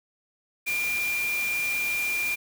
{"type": "tone in noise", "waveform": "sine", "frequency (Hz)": 2392, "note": "D7", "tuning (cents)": 31, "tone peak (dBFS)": -25, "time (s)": [0.66, 2.36], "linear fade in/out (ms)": 20, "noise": "white", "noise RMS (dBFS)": -35, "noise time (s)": [0.66, 2.36], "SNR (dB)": 7, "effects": []}